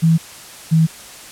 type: tone pair in turn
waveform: sine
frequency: 163.4 / 161.06 Hz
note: E3 / E3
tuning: -15 / -40 cents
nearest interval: unison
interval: 25 cents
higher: first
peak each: -9 dBFS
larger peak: neither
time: 0.02-0.18 / 0.71-0.87 s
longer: neither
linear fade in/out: 20 ms
effects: white hiss -37 dBFS RMS until 1.31 s + low-pass 11000 Hz 12 dB/octave